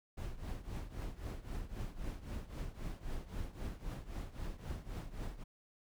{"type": "noise with tremolo", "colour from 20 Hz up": "brown", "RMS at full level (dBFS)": -39, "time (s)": [0.17, 5.44], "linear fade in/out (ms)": 10, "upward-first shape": "triangle", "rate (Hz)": 3.8, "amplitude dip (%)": 85, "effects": []}